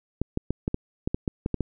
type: clicks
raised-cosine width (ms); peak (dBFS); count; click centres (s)
3; -12; 11; 0.216 / 0.374 / 0.506 / 0.679 / 0.744 / 1.075 / 1.145 / 1.278 / 1.461 / 1.543 / 1.607
effects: none